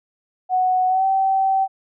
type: tone with pitch glide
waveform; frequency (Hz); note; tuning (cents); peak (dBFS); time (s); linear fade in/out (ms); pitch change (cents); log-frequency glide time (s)
sine; 740 to 771; F#5 to G5; 0 to -29; -15; 0.49-1.68; 50; +71; 0.88-1.05
effects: none